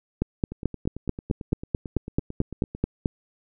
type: two click trains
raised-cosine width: 3 ms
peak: -9 / -21 dBFS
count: 14 / 21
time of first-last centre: 0.22-3.058 / 0.52-2.75 s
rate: 4.58 / 8.97 Hz
effects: none